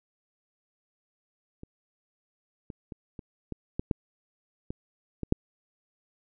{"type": "clicks", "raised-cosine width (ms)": 3, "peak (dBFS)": [-29, -26, -26, -27, -21, -16, -12, -21, -19, -8], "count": 10, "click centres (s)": [1.634, 2.702, 2.922, 3.192, 3.523, 3.795, 3.912, 4.705, 5.233, 5.324], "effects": []}